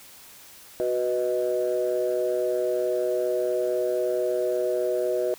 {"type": "chord", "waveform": "sine", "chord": "B major", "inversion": "second", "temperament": "equal", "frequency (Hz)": [370, 493.9, 622.3], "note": ["F#4", "B4", "D#5"], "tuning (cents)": [0, 0, 0], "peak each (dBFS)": -26, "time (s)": [0.8, 5.34], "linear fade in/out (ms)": 0, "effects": ["tanh soft clip ceiling -15 dBFS", "white hiss -48 dBFS RMS until 5.38 s"]}